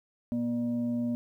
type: tone with frequency modulation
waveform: sine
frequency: 239.3 Hz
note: A#3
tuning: 46 cents sharp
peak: -27 dBFS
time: 0.32-1.15 s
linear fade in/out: 0 ms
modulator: 357 Hz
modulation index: 0.4
effects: 11-bit